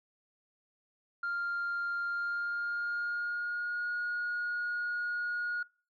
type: tone with pitch glide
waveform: sine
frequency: 1396.9 to 1440.3 Hz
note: F6 to F#6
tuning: 0 to -47 cents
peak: -30 dBFS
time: 1.23-5.63 s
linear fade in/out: 5 ms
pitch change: +53 cents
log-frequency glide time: 2.07-3.9 s
effects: noise-tail reverb RT60 0.4 s tail -24 dB re dry + tanh soft clip ceiling -29 dBFS